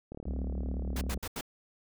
click train, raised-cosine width 2 ms, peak -28 dBFS, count 40, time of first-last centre 0.12-1.174 s, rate 37 Hz
harmonic tone, 63.9 Hz, C2, 40 cents flat, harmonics 1 / 3 / 4, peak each -32 / -42 / -44 dBFS, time 0.26-1.18 s, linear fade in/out 10 ms
pink noise bursts, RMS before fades -37 dBFS, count 4, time 0.96-1.411 s, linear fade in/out 5 ms, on 52 ms, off 81 ms
effects none

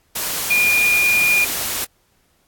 sine tone in noise, 2428 Hz, D#7, 43 cents flat, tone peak -13 dBFS, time 0.5-1.45 s, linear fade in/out 10 ms, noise white, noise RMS -23 dBFS, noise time 0.15-1.85 s, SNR +7 dB, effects pink hiss -61 dBFS RMS until 2.47 s + AAC 64 kbps

